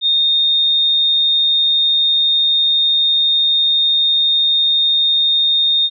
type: tone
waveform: sine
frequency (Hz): 3674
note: A#7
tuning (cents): -26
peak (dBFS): -11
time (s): 0.01-5.9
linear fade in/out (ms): 50
effects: none